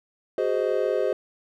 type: chord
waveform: triangle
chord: Ab dominant seventh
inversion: third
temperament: just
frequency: 373.8 / 415.3 / 519.1 / 623 Hz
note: Gb4 / Ab4 / C5 / Eb5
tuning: +18 / 0 / -14 / +2 cents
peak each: -26 / -25 / -24 / -26 dBFS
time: 0.38-1.13 s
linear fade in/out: 2 ms
effects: none